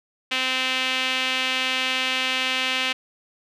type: tone with band-pass filter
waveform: sawtooth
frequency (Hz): 258.8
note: C4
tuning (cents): -19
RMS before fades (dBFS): -24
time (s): 0.31-2.93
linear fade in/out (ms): 10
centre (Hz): 2800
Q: 2.6
effects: none